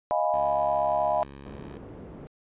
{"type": "chord", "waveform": "sine", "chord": "F half-diminished seventh", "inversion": "third", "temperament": "equal", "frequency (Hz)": [622.3, 698.5, 830.6, 987.8], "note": ["Eb5", "F5", "Ab5", "Cb6"], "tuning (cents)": [0, 0, 0, 0], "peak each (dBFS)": [-26, -27, -29, -30], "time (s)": [0.11, 1.23], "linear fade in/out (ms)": 0}
{"type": "tone", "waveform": "10% pulse", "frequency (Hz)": 69.3, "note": "C#2", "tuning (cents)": 0, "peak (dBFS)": -34, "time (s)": [0.34, 1.77], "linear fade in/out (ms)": 0}
{"type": "low-pass noise", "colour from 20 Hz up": "white", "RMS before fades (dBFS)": -43, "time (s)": [1.46, 2.27], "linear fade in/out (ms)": 0, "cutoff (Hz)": 380, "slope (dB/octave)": 12}
{"effects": ["resampled to 8000 Hz"]}